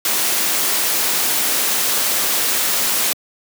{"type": "noise", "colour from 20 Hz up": "white", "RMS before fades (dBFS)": -18, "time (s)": [0.05, 3.13], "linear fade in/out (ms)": 2, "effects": ["high-pass 200 Hz 12 dB/octave"]}